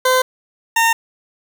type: tone pair in turn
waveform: 20% pulse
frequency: 513 / 914.1 Hz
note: C5 / A#5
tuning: -34 / -34 cents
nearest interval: minor seventh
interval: 1000 cents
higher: second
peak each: -7 dBFS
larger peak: neither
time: 0.05-0.22 / 0.76-0.93 s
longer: neither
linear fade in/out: 5 ms
effects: 7-bit